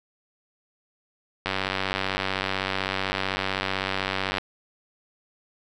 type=click train; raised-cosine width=0.3 ms; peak=-9 dBFS; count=281; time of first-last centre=1.46-4.383 s; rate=95.8 Hz; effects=none